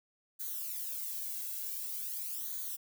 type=noise with flanger; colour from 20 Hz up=violet; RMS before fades=-39 dBFS; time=0.39-2.77 s; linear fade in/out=20 ms; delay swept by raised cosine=0.37 to 1.67 ms; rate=0.46 Hz; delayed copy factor=-0.85; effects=none